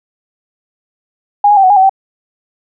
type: tone with pitch steps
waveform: sine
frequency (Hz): 819 / 830 / 779 / 744 / 819 / 758 / 774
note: G#5 / G#5 / G5 / F#5 / G#5 / F#5 / G5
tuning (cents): -24 / -1 / -11 / +9 / -24 / +42 / -22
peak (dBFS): -4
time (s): 1.44-1.895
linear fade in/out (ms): 5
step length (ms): 65
effects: none